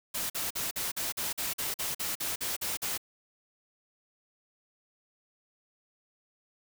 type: noise bursts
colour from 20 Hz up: white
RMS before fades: -33 dBFS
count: 14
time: 0.14-2.978 s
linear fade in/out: 10 ms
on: 160 ms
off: 46 ms
effects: none